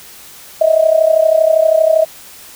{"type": "tone with amplitude modulation", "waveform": "sine", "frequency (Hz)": 639, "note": "D#5", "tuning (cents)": 46, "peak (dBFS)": -4, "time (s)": [0.61, 2.05], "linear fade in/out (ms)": 5, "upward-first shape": "sine", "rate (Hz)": 32.6, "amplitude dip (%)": 80, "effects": ["white hiss -37 dBFS RMS until 2.55 s"]}